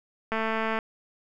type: click train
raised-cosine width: 0.5 ms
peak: -14 dBFS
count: 105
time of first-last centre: 0.32-0.788 s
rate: 222 Hz
effects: none